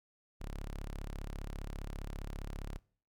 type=tone; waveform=sawtooth; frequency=34.96 Hz; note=C#1; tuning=16 cents sharp; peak=-36 dBFS; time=0.4-2.79 s; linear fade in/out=20 ms; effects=noise-tail reverb RT60 0.5 s tail -23 dB re dry